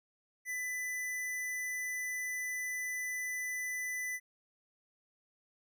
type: tone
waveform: square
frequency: 1997 Hz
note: B6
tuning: 19 cents sharp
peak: -36 dBFS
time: 0.45-4.2 s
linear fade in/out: 50 ms
effects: none